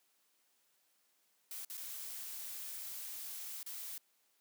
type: noise with dropouts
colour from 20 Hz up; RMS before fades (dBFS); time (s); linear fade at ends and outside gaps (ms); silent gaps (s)
blue; -45; 1.51-3.98; 2; 1.649-1.699 / 1.772-1.776 / 3.63-3.662
effects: white hiss -75 dBFS RMS until 4.4 s + high-pass 200 Hz 12 dB/octave